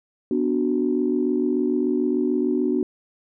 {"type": "chord", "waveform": "sine", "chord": "B minor", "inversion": "none", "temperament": "equal", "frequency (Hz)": [246.9, 293.7, 370], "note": ["B3", "D4", "F#4"], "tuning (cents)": [0, 0, 0], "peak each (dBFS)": -23, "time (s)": [0.31, 2.83], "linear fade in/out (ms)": 2, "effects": ["tanh soft clip ceiling -9 dBFS"]}